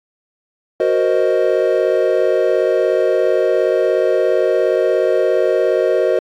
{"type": "chord", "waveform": "triangle", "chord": "C half-diminished seventh", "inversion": "second", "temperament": "equal", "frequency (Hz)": [370, 466.2, 523.3, 622.3], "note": ["Gb4", "Bb4", "C5", "Eb5"], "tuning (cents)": [0, 0, 0, 0], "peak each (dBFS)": -16, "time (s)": [0.8, 6.19], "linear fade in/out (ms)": 2, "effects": ["AAC 64 kbps"]}